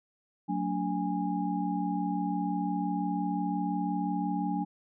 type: tone cluster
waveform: sine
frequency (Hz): 183.6 / 223.5 / 289.2 / 822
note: F#3 / A3 / D4 / G#5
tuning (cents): -13 / +27 / -27 / -18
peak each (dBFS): -32 / -36 / -33 / -34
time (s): 0.48-4.65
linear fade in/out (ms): 20
effects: none